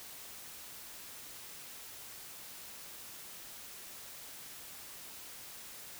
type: silence
effects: white hiss -49 dBFS RMS until 5.99 s